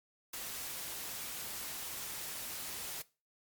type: noise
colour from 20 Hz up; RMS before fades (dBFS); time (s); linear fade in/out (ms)
white; -42; 0.33-3.02; 5
effects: noise-tail reverb RT60 0.3 s tail -19 dB re dry + MP3 96 kbps